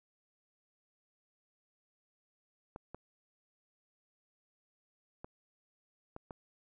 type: clicks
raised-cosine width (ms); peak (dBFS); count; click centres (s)
1; -30; 5; 2.761 / 2.946 / 5.245 / 6.164 / 6.308
effects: none